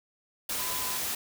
sine tone in noise, 1007 Hz, B5, 33 cents sharp, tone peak -39 dBFS, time 0.59-0.98 s, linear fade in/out 5 ms, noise white, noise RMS -32 dBFS, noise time 0.49-1.15 s, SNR -10 dB, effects none

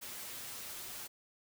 white noise with comb filter, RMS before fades -45 dBFS, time 0.01-1.08 s, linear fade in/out 20 ms, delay 8.3 ms, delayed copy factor +0.55, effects none

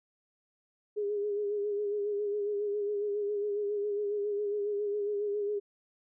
sine tone with vibrato, 411.4 Hz, G#4, 16 cents flat, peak -29 dBFS, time 0.96-5.6 s, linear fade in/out 20 ms, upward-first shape sine, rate 7.3 Hz, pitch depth 39 cents each way, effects none

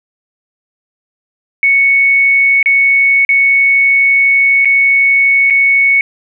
sine tone with dropouts, 2217 Hz, C#7, in tune, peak -6 dBFS, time 1.63-6.01 s, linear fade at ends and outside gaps 1 ms, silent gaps 2.628-2.659 / 3.25-3.291 / 4.648-4.655 / 5.501-5.506 s, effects none

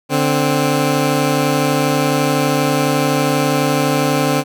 15% pulse tone pair together, 146.83 / 261.6 Hz, D3 / C4, 0 / 0 cents, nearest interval minor seventh, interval 1000 cents, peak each -10 dBFS, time 0.09-4.44 s, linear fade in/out 50 ms, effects none

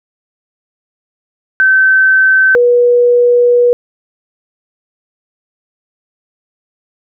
sine tone pair in turn, 1539 / 484.8 Hz, G6 / B4, -32 / -32 cents, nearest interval octave + minor sixth, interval 2000 cents, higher first, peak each -5 dBFS, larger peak neither, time 1.6-2.55 / 2.55-3.73 s, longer second, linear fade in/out 0 ms, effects none

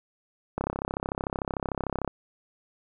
click train, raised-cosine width 1 ms, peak -14 dBFS, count 51, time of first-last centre 0.58-2.077 s, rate 33.4 Hz, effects none

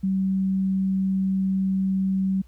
sine tone, 191.2 Hz, G3, 43 cents flat, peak -20 dBFS, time 0.03-2.42 s, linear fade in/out 10 ms, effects added 60 Hz sine -47 dBFS peak until 2.47 s + pink hiss -64 dBFS RMS until 2.47 s

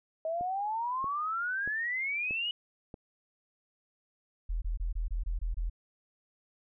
sine exponential sweep, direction up, 632 to 2960 Hz, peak -30 dBFS, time 0.25-2.51 s, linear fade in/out 2 ms
click train, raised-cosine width 2 ms, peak -30 dBFS, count 5, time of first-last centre 0.41-2.942 s, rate 1.58 Hz
sine tone bursts, 41.2 Hz, E1, in tune, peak -29 dBFS, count 8, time 4.49-5.698 s, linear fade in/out 10 ms, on 130 ms, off 24 ms
effects none

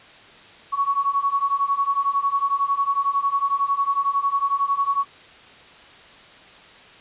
sine beating tone pair, 1110 / 1121 Hz, C#6 / C#6, +2 / +19 cents, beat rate 11 Hz, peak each -23 / -21 dBFS, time 0.72-5.05 s, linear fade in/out 20 ms, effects white hiss -46 dBFS RMS until 7 s + resampled to 8000 Hz

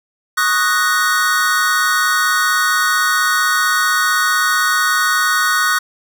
square chord, D# minor seventh, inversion third, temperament equal, 1108.7 / 1244.5 / 1480 / 1864.7 Hz, C#6 / D#6 / F#6 / A#6, 0 / 0 / 0 / 0 cents, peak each -23 / -19 / -17 / -21 dBFS, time 0.37-5.79 s, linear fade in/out 10 ms, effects none

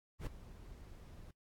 brown noise with ADSR envelope, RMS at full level -37 dBFS, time 0.19-1.31 s, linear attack 75 ms, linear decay 8 ms, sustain -16 dB, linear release 4 ms, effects noise-tail reverb RT60 0.1 s tail -25 dB re dry + AAC 64 kbps

